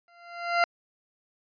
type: tone with exponential growth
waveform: 20% pulse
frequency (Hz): 691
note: F5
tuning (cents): -19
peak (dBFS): -13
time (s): 0.08-0.64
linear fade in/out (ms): 1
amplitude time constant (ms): 120
effects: resampled to 11025 Hz